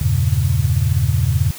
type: chord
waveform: sine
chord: E diminished seventh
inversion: none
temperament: equal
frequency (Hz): 82.41 / 98 / 116.54 / 138.59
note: E2 / G2 / Bb2 / Db3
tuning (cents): 0 / 0 / 0 / 0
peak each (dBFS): -19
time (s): 0.01-1.51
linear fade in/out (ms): 5
effects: white hiss -34 dBFS RMS until 1.58 s